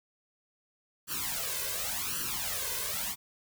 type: noise with flanger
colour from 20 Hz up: white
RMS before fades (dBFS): -34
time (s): 1.07-3.16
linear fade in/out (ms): 50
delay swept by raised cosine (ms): 0.67 to 1.97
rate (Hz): 0.9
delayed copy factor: +0.95
effects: none